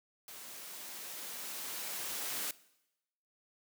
white noise with level ramp, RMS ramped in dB -49 to -37 dBFS, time 0.28-2.51 s, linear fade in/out 2 ms, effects noise-tail reverb RT60 0.9 s tail -20 dB re dry + high-pass 200 Hz 12 dB/octave

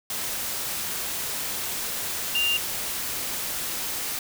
sine tone in noise, 2794 Hz, F7, in tune, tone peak -21 dBFS, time 2.35-2.57 s, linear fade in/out 2 ms, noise white, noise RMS -30 dBFS, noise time 0.1-4.19 s, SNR +6 dB, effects none

